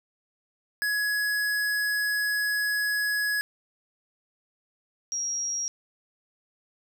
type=tone pair in turn; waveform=square / sine; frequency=1680 / 5651 Hz; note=G#6 / F8; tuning=+19 / +20 cents; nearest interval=octave + major sixth; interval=2101 cents; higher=second; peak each=-25 / -27 dBFS; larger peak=first; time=0.82-3.41 / 5.12-5.68 s; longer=first; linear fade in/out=0 ms; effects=10-bit